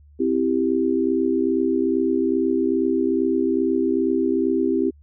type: chord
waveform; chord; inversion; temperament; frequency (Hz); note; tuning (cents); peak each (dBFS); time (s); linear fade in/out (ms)
sine; C major; none; equal; 261.6 / 329.6 / 392; C4 / E4 / G4; 0 / 0 / 0; -22; 0.19-4.91; 20
effects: added 73 Hz sine -47 dBFS peak until 5.02 s